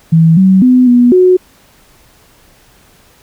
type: tone with pitch steps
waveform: sine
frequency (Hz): 163 / 189.4 / 252.4 / 243.8 / 366.6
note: E3 / F#3 / B3 / B3 / F#4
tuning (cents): -19 / +41 / +38 / -22 / -16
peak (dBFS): -3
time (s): 0.12-1.37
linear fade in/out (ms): 10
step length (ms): 250
effects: pink hiss -46 dBFS RMS until 3.22 s